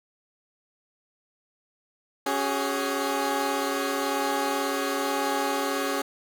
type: chord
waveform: 15% pulse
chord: C# suspended fourth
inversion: none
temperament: equal with one note detuned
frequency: 277.2 / 377.1 / 415.3 Hz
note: C#4 / F#4 / G#4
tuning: 0 / +33 / 0 cents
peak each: -22 / -25 / -23 dBFS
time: 2.26-6.02 s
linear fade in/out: 5 ms
effects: none